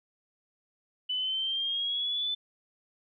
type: exponential sweep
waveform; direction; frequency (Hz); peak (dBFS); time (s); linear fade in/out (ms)
sine; up; 2985 to 3520; -28; 1.09-2.35; 10
effects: none